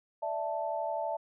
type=chord; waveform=sine; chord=D suspended second; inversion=none; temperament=equal; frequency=587.3 / 659.3 / 880 Hz; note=D5 / E5 / A5; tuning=0 / 0 / 0 cents; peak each=-37 / -34 / -35 dBFS; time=0.22-1.17 s; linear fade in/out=10 ms; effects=none